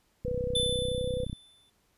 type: click train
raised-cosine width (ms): 5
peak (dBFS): -23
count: 35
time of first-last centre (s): 0.25-1.329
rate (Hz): 31.5
type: tone with pitch glide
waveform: sine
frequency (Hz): 494.2 to 503.1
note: B4 to B4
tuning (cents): +1 to +32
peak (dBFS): -30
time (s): 0.25-1.25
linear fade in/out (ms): 10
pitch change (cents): +31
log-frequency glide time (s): 0.66-1
type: tone with exponential decay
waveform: square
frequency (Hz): 3520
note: A7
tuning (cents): 0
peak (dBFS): -25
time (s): 0.55-1.7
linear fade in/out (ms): 5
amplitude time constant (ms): 250
effects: pink hiss -70 dBFS RMS until 1.97 s + resampled to 32000 Hz